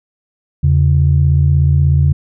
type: tone pair together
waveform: sine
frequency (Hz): 83.27 / 139.8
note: E2 / C#3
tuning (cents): +18 / +15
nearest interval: major sixth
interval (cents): 897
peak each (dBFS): -10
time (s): 0.63-2.13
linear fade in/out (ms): 10
effects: tanh soft clip ceiling -1 dBFS